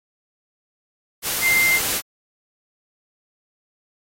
sine tone in noise, 2093 Hz, C7, in tune, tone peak -15 dBFS, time 1.41-1.8 s, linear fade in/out 50 ms, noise white, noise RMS -23 dBFS, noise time 1.22-2.02 s, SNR +5 dB, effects AAC 48 kbps

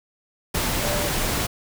sine tone in noise, 587.3 Hz, D5, in tune, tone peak -28 dBFS, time 0.83-1.09 s, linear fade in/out 10 ms, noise pink, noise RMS -24 dBFS, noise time 0.54-1.47 s, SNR -7 dB, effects none

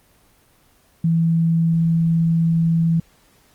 sine tone, 165.2 Hz, E3, 4 cents sharp, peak -14 dBFS, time 1.04-3 s, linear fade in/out 5 ms, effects pink hiss -56 dBFS RMS until 3.54 s + Opus 24 kbps

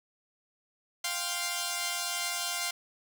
5% pulse chord, F suspended second, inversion none, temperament equal, 698.5 / 784 / 1046.5 Hz, F5 / G5 / C6, 0 / 0 / 0 cents, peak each -22 / -27 / -24 dBFS, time 1.04-2.71 s, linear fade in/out 5 ms, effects none

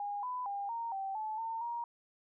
sine tone with pitch steps, 816 / 999 / 803 / 926 / 777 / 866 / 906 / 943 Hz, G#5 / B5 / G5 / A#5 / G5 / A5 / A#5 / A#5, -31 / +20 / +41 / -12 / -16 / -28 / -50 / +20 cents, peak -35 dBFS, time 0-1.84 s, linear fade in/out 2 ms, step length 230 ms, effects none

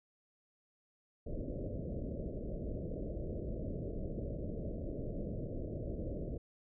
pink low-pass noise, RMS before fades -40 dBFS, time 1.26-6.38 s, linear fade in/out 10 ms, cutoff 630 Hz, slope 96 dB/octave, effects none

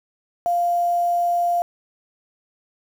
sine tone with quantisation, 697 Hz, F5, 4 cents flat, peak -17 dBFS, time 0.46-1.62 s, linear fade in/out 0 ms, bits 7, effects none

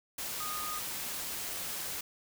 sine tone in noise, 1234 Hz, D#6, 15 cents flat, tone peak -38 dBFS, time 0.4-0.79 s, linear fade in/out 5 ms, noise white, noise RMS -38 dBFS, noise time 0.18-2.01 s, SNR -3 dB, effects none

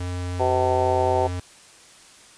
square tone, 89.6 Hz, F2, 45 cents sharp, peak -27 dBFS, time 0-1.4 s, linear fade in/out 5 ms
harmonic tone, 127.6 Hz, C3, 43 cents flat, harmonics 3 / 4 / 5 / 6 / 7, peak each -25 / -25 / -25 / -25 / -25 dBFS, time 0.39-1.28 s, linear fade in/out 20 ms
effects white hiss -49 dBFS RMS until 2.37 s + resampled to 22050 Hz

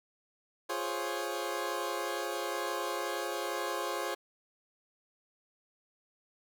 20% pulse chord, Db major seventh, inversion first, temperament equal, 349.2 / 415.3 / 523.3 / 554.4 Hz, F4 / Ab4 / C5 / Db5, 0 / 0 / 0 / 0 cents, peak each -34 dBFS, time 0.69-4.15 s, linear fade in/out 10 ms, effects none

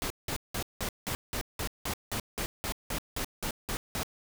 pink noise bursts, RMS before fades -33 dBFS, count 16, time 0.02-4.032 s, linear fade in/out 0 ms, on 82 ms, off 180 ms, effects none

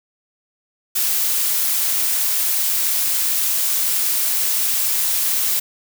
blue noise, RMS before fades -19 dBFS, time 0.95-5.6 s, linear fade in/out 10 ms, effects none

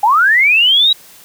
sine linear sweep, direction up, 784 to 3900 Hz, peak -7 dBFS, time 0.03-0.93 s, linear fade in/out 5 ms, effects white hiss -41 dBFS RMS until 1.24 s

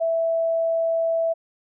sine tone, 659.3 Hz, E5, in tune, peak -19 dBFS, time 0-1.34 s, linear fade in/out 20 ms, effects none

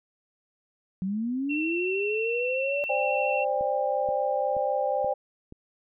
sine linear sweep, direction up, 182 to 583 Hz, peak -26 dBFS, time 1.02-2.84 s, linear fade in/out 0 ms
sine tone with vibrato, 2706 Hz, E7, 45 cents sharp, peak -29 dBFS, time 1.49-3.45 s, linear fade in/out 20 ms, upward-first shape square, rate 13 Hz, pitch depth 11 cents each way
sine chord, C suspended second, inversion none, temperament equal with one note detuned, 523.3 / 587.3 / 800 Hz, C5 / D5 / G5, 0 / 0 / +35 cents, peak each -28 dBFS, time 2.89-5.14 s, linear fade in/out 10 ms
click train, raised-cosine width 3 ms, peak -30 dBFS, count 5, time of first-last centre 3.61-5.524 s, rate 2.09 Hz
effects none

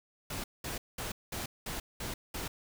pink noise bursts, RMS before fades -38 dBFS, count 7, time 0.3-2.48 s, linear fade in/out 5 ms, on 140 ms, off 200 ms, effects none

